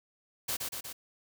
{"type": "noise with echo", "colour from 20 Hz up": "white", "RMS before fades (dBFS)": -33, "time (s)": [0.48, 0.57], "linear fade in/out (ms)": 10, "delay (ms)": 120, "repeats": 3, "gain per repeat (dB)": -3, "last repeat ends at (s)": 0.93, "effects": []}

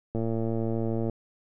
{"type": "click train", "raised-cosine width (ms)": 2, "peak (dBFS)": -17, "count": 108, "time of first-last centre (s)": [0.15, 1.097], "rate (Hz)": 113, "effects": []}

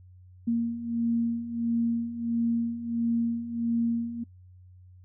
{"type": "beating tone pair", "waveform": "sine", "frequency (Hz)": [231.7, 233.2], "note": ["A#3", "A#3"], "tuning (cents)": [-10, 1], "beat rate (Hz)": 1.5, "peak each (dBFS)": [-31, -26], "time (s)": [0.47, 4.24], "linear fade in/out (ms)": 10, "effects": ["noise-tail reverb RT60 0.1 s tail -22 dB re dry", "added 91 Hz sine -49 dBFS peak until 5.04 s"]}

